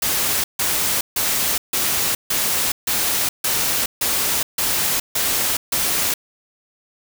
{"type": "noise bursts", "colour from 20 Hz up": "white", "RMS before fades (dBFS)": -20, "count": 11, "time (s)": [0.02, 6.14], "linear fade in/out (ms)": 5, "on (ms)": 420, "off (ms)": 150, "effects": []}